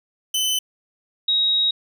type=tone pair in turn; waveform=sawtooth / sine; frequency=3034 / 3796 Hz; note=F#7 / A#7; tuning=+43 / +31 cents; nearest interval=major third; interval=388 cents; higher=second; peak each=-16 dBFS; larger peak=neither; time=0.34-0.59 / 1.28-1.71 s; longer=second; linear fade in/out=5 ms; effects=none